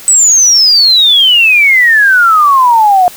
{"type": "exponential sweep", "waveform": "sine", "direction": "down", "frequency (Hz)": [8080, 705], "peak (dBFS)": -3, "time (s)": [0.08, 3.08], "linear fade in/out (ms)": 0, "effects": ["white hiss -31 dBFS RMS until 3.16 s"]}